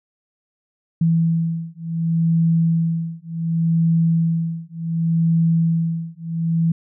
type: beating tone pair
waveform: sine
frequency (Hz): 164.81 / 165.49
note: E3 / E3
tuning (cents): 0 / +7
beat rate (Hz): 0.68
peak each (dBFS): -19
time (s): 1.01-6.72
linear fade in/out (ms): 5
effects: none